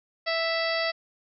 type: harmonic tone with a mistuned harmonic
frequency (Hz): 659.3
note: E5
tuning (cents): 0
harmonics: 1 / 2 / 3 / 4 / 5 / 6 / 7 / 8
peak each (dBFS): -28 / -34 / -30 / -36 / -38 / -39 / -33 / -39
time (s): 0.26-0.92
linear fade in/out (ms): 20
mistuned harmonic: 6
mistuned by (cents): -19
effects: none